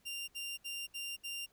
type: tone bursts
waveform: sawtooth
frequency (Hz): 2786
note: F7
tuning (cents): -5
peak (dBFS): -36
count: 5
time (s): 0.05-1.464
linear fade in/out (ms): 20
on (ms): 230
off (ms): 66
effects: pink hiss -71 dBFS RMS until 1.52 s